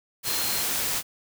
sine tone in noise, 4184 Hz, C8, 1 cent flat, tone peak -33 dBFS, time 0.24-0.65 s, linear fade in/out 50 ms, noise white, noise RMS -27 dBFS, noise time 0.23-1.03 s, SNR -9 dB, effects none

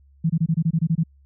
sine tone bursts, 163.1 Hz, E3, 18 cents flat, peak -16 dBFS, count 10, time 0.24-1.036 s, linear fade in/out 10 ms, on 58 ms, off 24 ms, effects added 69 Hz sine -51 dBFS peak until 1.25 s

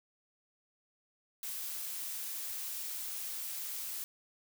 blue noise, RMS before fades -40 dBFS, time 1.43-4.04 s, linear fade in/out 0 ms, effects none

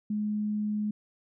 sine tone, 210.5 Hz, G#3, 24 cents sharp, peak -27 dBFS, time 0.1-0.91 s, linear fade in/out 5 ms, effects none

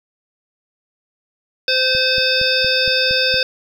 harmonic tone, 517 Hz, C5, 21 cents flat, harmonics 1 / 3 / 5 / 7 / 9 / 10, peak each -21 / -21 / -21 / -21 / -21 / -21 dBFS, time 1.68-3.43 s, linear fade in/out 2 ms
click train, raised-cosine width 5 ms, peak -19 dBFS, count 7, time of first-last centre 1.95-3.342 s, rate 4.31 Hz
effects 7-bit

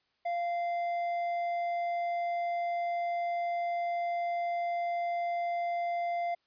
triangle tone with hard clipping, 693 Hz, F5, 14 cents flat, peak -31 dBFS, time 0.25-6.35 s, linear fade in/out 10 ms, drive 9 dB, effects white hiss -75 dBFS RMS until 6.46 s + resampled to 11025 Hz

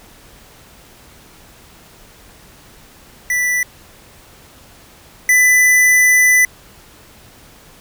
square tone pair in turn, 1975.5 / 1996.1 Hz, B6 / B6, 0 / +18 cents, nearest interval unison, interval 18 cents, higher second, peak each -15 / -9 dBFS, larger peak second, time 3.3-3.63 / 5.29-6.45 s, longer second, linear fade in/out 2 ms, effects pink hiss -44 dBFS RMS until 7.8 s

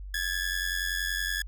sawtooth ring-modulated tone, 1690 Hz, G#6, 30 cents sharp, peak -22 dBFS, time 0.14-1.42 s, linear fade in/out 2 ms, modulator 45.3 Hz, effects added 48 Hz sine -37 dBFS peak until 1.47 s

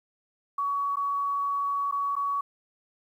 sine tone with dropouts, 1127 Hz, C#6, 28 cents sharp, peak -25 dBFS, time 0.58-2.41 s, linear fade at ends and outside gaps 5 ms, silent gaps 0.958-0.968 / 1.913-1.923 / 2.155-2.164 s, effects 10-bit

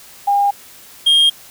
sine / triangle tone pair in turn, 807 / 3228 Hz, G#5 / G#7, -50 / -50 cents, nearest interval 2 octaves, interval 2400 cents, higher second, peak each -11 / -7 dBFS, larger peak second, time 0.27-0.51 / 1.06-1.3 s, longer neither, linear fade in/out 10 ms, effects white hiss -41 dBFS RMS until 1.5 s

